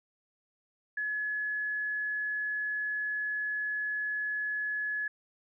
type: tone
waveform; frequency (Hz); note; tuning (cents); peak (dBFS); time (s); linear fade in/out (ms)
sine; 1700; G#6; +40; -30; 0.97-5.08; 5
effects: none